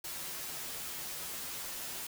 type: noise with comb filter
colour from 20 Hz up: white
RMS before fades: -41 dBFS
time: 0.04-2.07 s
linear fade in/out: 5 ms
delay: 9.8 ms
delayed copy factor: -0.6
effects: none